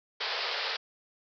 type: band-pass noise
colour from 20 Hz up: white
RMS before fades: -33 dBFS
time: 0.2-0.77 s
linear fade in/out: 10 ms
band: 390 to 5100 Hz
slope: 96 dB/octave
effects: none